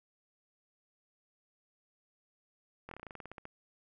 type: slowing click train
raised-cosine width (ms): 0.5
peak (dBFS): -30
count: 14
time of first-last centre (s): 2.89-3.454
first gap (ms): 23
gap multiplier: 1.1
effects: none